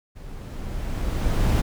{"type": "noise with level ramp", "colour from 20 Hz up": "brown", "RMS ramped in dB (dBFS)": [-39, -17], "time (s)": [0.15, 1.62], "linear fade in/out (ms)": 20, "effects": []}